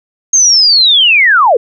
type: linear sweep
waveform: sine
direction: down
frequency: 6470 to 420 Hz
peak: -4 dBFS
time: 0.33-1.57 s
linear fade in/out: 5 ms
effects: none